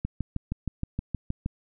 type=click train; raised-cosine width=5 ms; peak=-16 dBFS; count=10; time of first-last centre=0.05-1.461 s; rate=6.38 Hz; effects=none